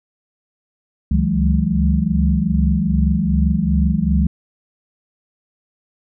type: tone cluster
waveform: sine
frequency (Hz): 69.4 / 72 / 162.3 / 185.2 / 210.2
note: C#2 / D2 / E3 / F#3 / G#3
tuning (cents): +3 / -34 / -27 / +2 / +21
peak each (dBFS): -20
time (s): 1.11-4.27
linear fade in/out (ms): 5
effects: none